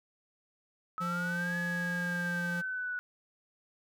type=exponential two-way sweep; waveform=sine; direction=up then down; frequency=1282 to 1694 to 1471 Hz; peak=-33 dBFS; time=0.98-2.99 s; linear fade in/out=0 ms; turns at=1.57 s
type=tone; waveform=square; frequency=174.61 Hz; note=F3; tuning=in tune; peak=-35 dBFS; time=1-2.62 s; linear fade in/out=20 ms
effects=none